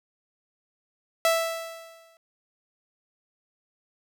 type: tone with exponential decay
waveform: sawtooth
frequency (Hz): 659.3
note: E5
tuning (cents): 0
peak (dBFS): -14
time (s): 1.25-2.17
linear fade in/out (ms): 1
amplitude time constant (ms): 200
effects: none